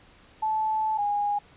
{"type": "tone pair in turn", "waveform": "sine", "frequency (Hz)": [870, 821.2], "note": ["A5", "G#5"], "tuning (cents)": [-20, -20], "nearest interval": "minor second", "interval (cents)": 100, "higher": "first", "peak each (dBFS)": -23, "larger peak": "neither", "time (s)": [[0.42, 0.98], [0.98, 1.39]], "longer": "first", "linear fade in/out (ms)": 10, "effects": ["pink hiss -55 dBFS RMS until 1.56 s", "resampled to 8000 Hz"]}